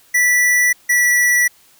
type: tone pair in turn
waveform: square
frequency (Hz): 1964 / 1952.7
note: B6 / B6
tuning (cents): -10 / -20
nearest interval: unison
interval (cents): 10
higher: first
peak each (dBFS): -12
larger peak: neither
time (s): 0.14-0.73 / 0.89-1.48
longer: neither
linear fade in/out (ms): 10
effects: white hiss -51 dBFS RMS until 1.79 s